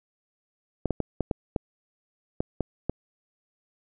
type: clicks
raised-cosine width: 2 ms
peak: -12 dBFS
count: 9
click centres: 0.857 / 0.907 / 1.003 / 1.207 / 1.312 / 1.562 / 2.405 / 2.607 / 2.896 s
effects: none